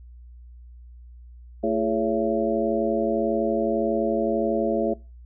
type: harmonic tone with a mistuned harmonic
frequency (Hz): 111.7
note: A2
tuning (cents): +27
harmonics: 2 / 3 / 4 / 5 / 6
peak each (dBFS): -27 / -27 / -27 / -27 / -27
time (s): 1.63-4.94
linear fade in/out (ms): 10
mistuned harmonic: 4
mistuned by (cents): -120
effects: noise-tail reverb RT60 0.3 s tail -23 dB re dry + added 60 Hz sine -42 dBFS peak until 5.25 s